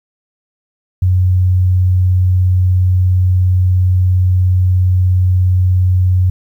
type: tone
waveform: sine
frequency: 91.7 Hz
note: F#2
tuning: 15 cents flat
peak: -8 dBFS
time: 1.02-6.3 s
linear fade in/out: 5 ms
effects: 8-bit